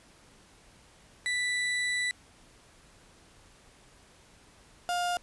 35% pulse tone pair in turn, 1975.5 / 707 Hz, B6 / F5, 0 / +21 cents, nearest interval octave + tritone, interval 1779 cents, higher first, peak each -26 dBFS, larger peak neither, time 1.26-2.11 / 4.89-5.17 s, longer first, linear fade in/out 0 ms, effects pink hiss -58 dBFS RMS until 5.22 s + resampled to 24000 Hz

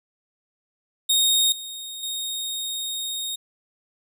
sawtooth tone with level steps, 3717 Hz, A#7, 6 cents flat, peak -14 / -30 / -24 dBFS, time 1.09-3.36 s, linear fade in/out 10 ms, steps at 1.52 / 2.03 s, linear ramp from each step 2 ms, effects none

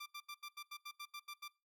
15% pulse tone bursts, 1181 Hz, D6, 9 cents sharp, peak -39 dBFS, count 11, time 0-1.482 s, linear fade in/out 10 ms, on 62 ms, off 80 ms, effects noise-tail reverb RT60 0.3 s tail -22 dB re dry + MP3 96 kbps

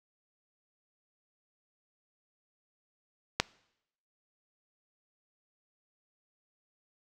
click, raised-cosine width 0.2 ms, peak -6 dBFS, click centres 3.4 s, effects noise-tail reverb RT60 0.8 s tail -23 dB re dry

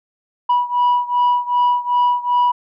sine beating tone pair, 976 / 978.6 Hz, B5 / B5, -21 / -16 cents, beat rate 2.6 Hz, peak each -14 / -16 dBFS, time 0.49-2.52 s, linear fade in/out 10 ms, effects tanh soft clip ceiling -10 dBFS

